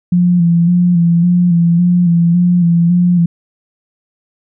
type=tone with vibrato; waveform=sine; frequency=173.3 Hz; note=F3; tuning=13 cents flat; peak=-7 dBFS; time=0.12-3.26 s; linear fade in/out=5 ms; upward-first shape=square; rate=1.8 Hz; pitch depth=36 cents each way; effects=none